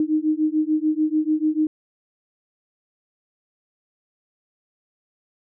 sine beating tone pair, 306.1 / 312.9 Hz, D#4 / D#4, -28 / +10 cents, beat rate 6.8 Hz, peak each -21 dBFS, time 0-1.67 s, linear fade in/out 2 ms, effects none

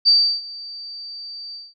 sine tone with ADSR envelope, 4636 Hz, D8, 23 cents flat, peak -9 dBFS, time 0.05-1.74 s, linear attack 29 ms, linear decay 330 ms, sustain -22 dB, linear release 200 ms, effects none

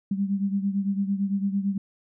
sine beating tone pair, 196 / 204.9 Hz, G3 / G#3, 0 / -23 cents, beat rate 8.9 Hz, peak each -24 / -29 dBFS, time 0.11-1.78 s, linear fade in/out 5 ms, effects none

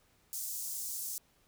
pink high-pass noise, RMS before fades -39 dBFS, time 0.33-1.18 s, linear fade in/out 0 ms, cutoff 6400 Hz, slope 24 dB/octave, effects pink hiss -69 dBFS RMS until 1.47 s

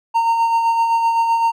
triangle tone with tremolo, 919 Hz, A#5, 25 cents flat, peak -10 dBFS, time 0.14-1.52 s, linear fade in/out 20 ms, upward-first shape sine, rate 7.8 Hz, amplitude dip 40%, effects none

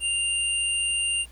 sine tone pair together, 2794 / 8870 Hz, F7 / C#9, 0 / 0 cents, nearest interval octave + minor sixth, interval 2000 cents, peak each -24 / -28 dBFS, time 0-1.26 s, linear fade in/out 50 ms, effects added 60 Hz sine -45 dBFS peak until 1.31 s + pink hiss -55 dBFS RMS until 1.31 s

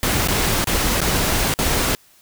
pink noise with dropouts, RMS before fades -19 dBFS, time 0.03-1.95 s, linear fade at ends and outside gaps 0 ms, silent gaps 0.274-0.285 / 0.643-0.672 / 1.004-1.016 / 1.539-1.589 s, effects white hiss -53 dBFS RMS until 2.21 s

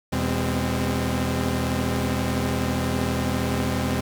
sawtooth tone cluster, 81.7 / 124.2 / 203.3 / 260.6 Hz, E2 / B2 / G#3 / C4, -15 / +10 / -37 / -7 cents, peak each -24 dBFS, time 0.12-4.01 s, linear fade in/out 10 ms, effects 9-bit

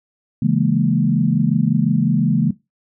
sine chord, A# half-diminished seventh, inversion first, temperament equal, 138.59 / 164.81 / 207.7 / 233.1 Hz, C#3 / E3 / G#3 / A#3, 0 / 0 / 0 / 0 cents, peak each -19 dBFS, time 0.42-2.51 s, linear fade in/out 5 ms, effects noise-tail reverb RT60 0.2 s tail -17 dB re dry

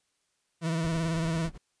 40% pulse tone with vibrato, 163.9 Hz, E3, 10 cents flat, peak -26 dBFS, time 0.61-1.5 s, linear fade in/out 50 ms, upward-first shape sine, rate 18 Hz, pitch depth 49 cents each way
brown noise with tremolo, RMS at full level -39 dBFS, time 0.83-1.58 s, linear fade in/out 10 ms, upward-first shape sine, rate 9.7 Hz, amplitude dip 85%
effects white hiss -75 dBFS RMS until 1.8 s + resampled to 22050 Hz

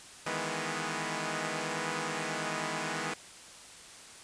5% pulse chord, E major seventh, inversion third, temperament equal, 155.56 / 164.81 / 207.7 / 246.9 Hz, D#3 / E3 / G#3 / B3, 0 / 0 / 0 / 0 cents, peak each -27 dBFS, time 0.26-3.14 s, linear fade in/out 5 ms, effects white hiss -50 dBFS RMS until 4.23 s + resampled to 22050 Hz

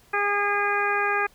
harmonic tone, 407.7 Hz, G#4, 32 cents flat, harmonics 1 / 2 / 3 / 4 / 5 / 6, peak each -29 / -28 / -27 / -26 / -32 / -30 dBFS, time 0.13-1.27 s, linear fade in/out 10 ms, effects pink hiss -57 dBFS RMS until 1.34 s

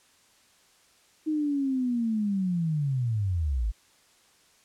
sine linear sweep, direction down, 314.4 to 48 Hz, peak -24 dBFS, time 1.26-3.72 s, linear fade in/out 20 ms, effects white hiss -61 dBFS RMS until 4.64 s + low-pass 9000 Hz 12 dB/octave

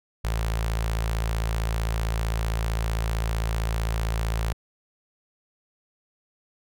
sawtooth tone with notch filter, 55.5 Hz, A1, 16 cents sharp, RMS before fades -26 dBFS, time 0.24-4.53 s, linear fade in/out 10 ms, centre 270 Hz, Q 0.74, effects none

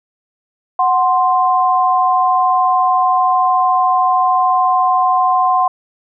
sine tone pair together, 740 / 1046.5 Hz, F#5 / C6, 0 / 0 cents, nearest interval tritone, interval 600 cents, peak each -13 dBFS, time 0.79-5.68 s, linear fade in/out 5 ms, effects none

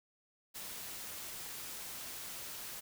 white noise, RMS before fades -45 dBFS, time 0.54-2.81 s, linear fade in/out 20 ms, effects none

